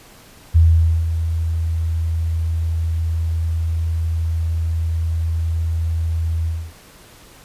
sine tone with ADSR envelope, 81.9 Hz, E2, 11 cents flat, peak -7 dBFS, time 0.54-6.73 s, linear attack 21 ms, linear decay 490 ms, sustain -10 dB, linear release 270 ms, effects pink hiss -45 dBFS RMS until 7.44 s + resampled to 32000 Hz

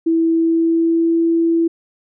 sine tone with pitch glide, 328.4 to 332.4 Hz, E4 to E4, -6 to +15 cents, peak -12 dBFS, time 0.06-1.68 s, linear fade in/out 10 ms, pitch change +21 cents, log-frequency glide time 0.31-1.17 s, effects none

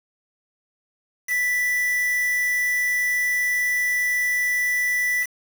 triangle tone with quantisation, 1975.5 Hz, B6, in tune, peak -18 dBFS, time 1.27-5.27 s, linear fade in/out 50 ms, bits 5, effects none

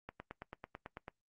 click train, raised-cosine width 0.5 ms, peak -29 dBFS, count 10, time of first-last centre 0.09-1.081 s, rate 9.08 Hz, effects noise-tail reverb RT60 0.1 s tail -20 dB re dry + Opus 48 kbps

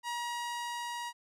sawtooth tone with level ramp, 954 Hz, A#5, 40 cents sharp, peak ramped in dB -30 to -33 dBFS, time 0.03-1.13 s, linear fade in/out 50 ms, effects low-pass 11000 Hz 12 dB/octave

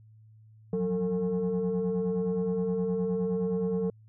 sine tone cluster, 175.2 / 184.8 / 449.9 Hz, F3 / F#3 / A4, +6 / -2 / +39 cents, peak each -34 / -28 / -27 dBFS, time 0.73-3.9 s, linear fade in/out 2 ms, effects tanh soft clip ceiling -22 dBFS + added 109 Hz sine -52 dBFS peak until 4.08 s

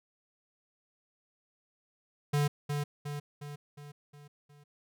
square tone with echo, 145.6 Hz, D3, 15 cents flat, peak -26 dBFS, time 2.33-2.48 s, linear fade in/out 10 ms, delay 360 ms, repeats 6, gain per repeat -5 dB, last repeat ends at 4.64 s, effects none

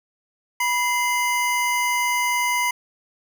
square tone pair together, 977.9 / 2075 Hz, B5 / C7, -17 / -15 cents, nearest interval octave + minor second, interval 1302 cents, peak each -23 dBFS, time 0.6-2.71 s, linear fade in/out 5 ms, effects none

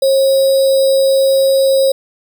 sine tone with sample-and-hold, 539 Hz, C#5, 49 cents flat, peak -8 dBFS, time 0.02-1.92 s, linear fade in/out 5 ms, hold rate 4410 Hz, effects none

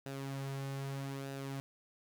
sawtooth tone with flanger, 136.9 Hz, C#3, 21 cents flat, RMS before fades -41 dBFS, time 0.06-1.6 s, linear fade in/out 0 ms, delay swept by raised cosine 0.91 to 4.31 ms, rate 0.8 Hz, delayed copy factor -0.5, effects none

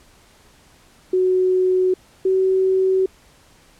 sine tone pair in turn, 370 / 378.2 Hz, F#4 / F#4, 0 / +38 cents, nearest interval unison, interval 38 cents, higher second, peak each -14 dBFS, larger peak neither, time 1.13-1.94 / 2.25-3.06 s, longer neither, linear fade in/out 5 ms, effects pink hiss -52 dBFS RMS until 3.79 s + low-pass 11000 Hz 12 dB/octave

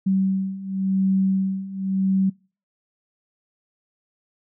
sine beating tone pair, 191 / 191.92 Hz, G3 / G3, -45 / -36 cents, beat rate 0.92 Hz, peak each -24 / -21 dBFS, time 0.06-2.3 s, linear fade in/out 10 ms, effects noise-tail reverb RT60 0.4 s tail -26 dB re dry

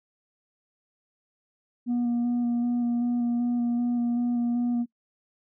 sine tone with vibrato, 240 Hz, B3, 49 cents flat, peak -20 dBFS, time 1.86-4.86 s, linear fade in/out 50 ms, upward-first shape square, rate 2.6 Hz, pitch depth 12 cents each way, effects noise-tail reverb RT60 0.1 s tail -23 dB re dry + tanh soft clip ceiling -22 dBFS

